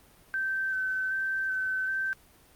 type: tone with vibrato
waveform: sine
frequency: 1541 Hz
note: G6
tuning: 30 cents flat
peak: -27 dBFS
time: 0.34-2.13 s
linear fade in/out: 0 ms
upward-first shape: square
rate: 1.3 Hz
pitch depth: 15 cents each way
effects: pink hiss -58 dBFS RMS until 2.55 s + Opus 32 kbps